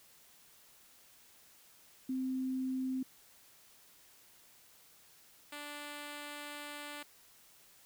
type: tone pair in turn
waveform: sine / 5% pulse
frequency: 260 / 292.9 Hz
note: C4 / D4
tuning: -11 / -5 cents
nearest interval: major second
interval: 206 cents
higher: second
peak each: -33 / -32 dBFS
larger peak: second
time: 2.09-3.03 / 5.52-7.03 s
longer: second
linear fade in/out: 5 ms
effects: white hiss -62 dBFS RMS until 7.85 s